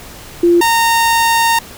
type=tone pair in turn; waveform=sine / sawtooth; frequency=345.5 / 920.7 Hz; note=F4 / A#5; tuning=-19 / -22 cents; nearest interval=octave + perfect fourth; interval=1697 cents; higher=second; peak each=-6 dBFS; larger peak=neither; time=0.43-0.61 / 0.61-1.59 s; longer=second; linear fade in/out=5 ms; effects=pink hiss -34 dBFS RMS until 1.77 s